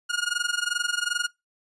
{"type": "tone with amplitude modulation", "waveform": "sawtooth", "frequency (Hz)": 1433, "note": "F6", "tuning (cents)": 44, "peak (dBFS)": -17, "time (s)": [0.09, 1.28], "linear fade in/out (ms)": 20, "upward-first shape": "sine", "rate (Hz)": 22.6, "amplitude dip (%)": 85, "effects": ["noise-tail reverb RT60 0.2 s tail -23 dB re dry", "resampled to 24000 Hz"]}